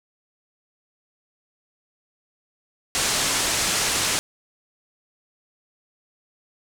white low-pass noise, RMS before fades -23 dBFS, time 2.95-4.19 s, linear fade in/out 0 ms, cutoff 9000 Hz, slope 24 dB/octave, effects none

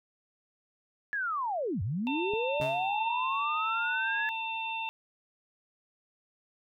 sine linear two-way sweep, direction down then up, 1724 to 83.5 to 1724 Hz, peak -29 dBFS, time 1.13-4.29 s, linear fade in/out 0 ms, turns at 1.82 s
harmonic tone, 898 Hz, A5, 35 cents sharp, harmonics 1 / 3 / 4, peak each -35 / -35 / -43 dBFS, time 2.07-4.89 s, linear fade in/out 0 ms
clicks, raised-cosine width 2 ms, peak -28 dBFS, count 2, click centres 2.336 / 2.601 s
sawtooth tone with exponential decay, 138.59 Hz, C#3, in tune, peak -28 dBFS, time 2.61-2.97 s, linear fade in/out 5 ms, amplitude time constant 78 ms
effects none

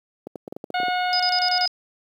clicks, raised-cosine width 2 ms, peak -16 dBFS, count 10, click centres 0.27 / 0.357 / 0.478 / 0.525 / 0.565 / 0.641 / 0.703 / 0.801 / 0.832 / 0.883 s
harmonic tone, 726 Hz, F#5, 33 cents flat, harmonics 1 / 2 / 3 / 4 / 5 / 6, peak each -22 / -28 / -32 / -34 / -36 / -38 dBFS, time 0.74-1.66 s, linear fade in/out 5 ms
sine tone bursts, 5000 Hz, D#8, 8 cents sharp, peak -20 dBFS, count 6, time 1.13-1.676 s, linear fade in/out 0 ms, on 66 ms, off 30 ms
effects high-pass 300 Hz 12 dB/octave + 9-bit

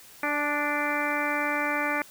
harmonic tone with a mistuned harmonic, 293.7 Hz, D4, in tune, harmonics 1 / 2 / 3 / 4 / 5 / 6 / 7 / 8, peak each -33 / -33 / -33 / -33 / -33 / -33 / -33 / -33 dBFS, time 0.23-2.02 s, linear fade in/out 2 ms, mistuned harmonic 3, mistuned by -18 cents, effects white hiss -50 dBFS RMS until 2.1 s

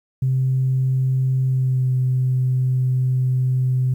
sine tone with pitch glide, 130.81 to 128.41 Hz, C3 to C3, 0 to -32 cents, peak -15 dBFS, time 0.22-3.94 s, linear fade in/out 5 ms, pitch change -32 cents, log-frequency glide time 1.45-1.9 s, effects tanh soft clip ceiling -11 dBFS + 9-bit

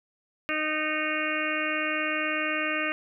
harmonic tone with a mistuned harmonic, 307.9 Hz, D#4, 18 cents flat, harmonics 1 / 2 / 4 / 5 / 6 / 7 / 8 / 9, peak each -34 / -34 / -34 / -34 / -34 / -34 / -34 / -34 dBFS, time 0.49-2.92 s, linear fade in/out 0 ms, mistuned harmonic 7, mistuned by +26 cents, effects none

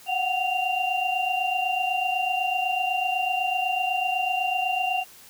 sine tone cluster, 727 / 755 / 2775 Hz, F#5 / F#5 / F7, -31 / +35 / -12 cents, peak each -27 dBFS, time 0.06-5.05 s, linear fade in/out 50 ms, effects white hiss -49 dBFS RMS until 5.29 s

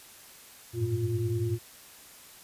sine tone cluster, 95.5 / 104.5 / 114.3 / 350.4 Hz, G2 / G#2 / A#2 / F4, -45 / +11 / -34 / +6 cents, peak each -36 / -34 / -29 / -32 dBFS, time 0.73-1.59 s, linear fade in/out 50 ms, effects white hiss -51 dBFS RMS until 2.43 s + resampled to 32000 Hz

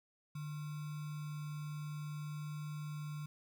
sine tone with sample-and-hold, 149.9 Hz, D3, 36 cents sharp, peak -40 dBFS, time 0.35-3.26 s, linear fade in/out 5 ms, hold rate 1225 Hz, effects none

